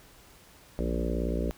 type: harmonic tone with a mistuned harmonic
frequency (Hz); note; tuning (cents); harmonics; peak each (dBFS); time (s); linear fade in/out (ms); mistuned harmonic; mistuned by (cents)
58.27; A#1; 0; 1 / 3 / 4 / 5 / 6 / 7 / 8 / 9 / 10; -30 / -35 / -36 / -37 / -38 / -38 / -39 / -40 / -40; 0.79-1.51; 0; 3; -69
effects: pink hiss -55 dBFS RMS until 1.57 s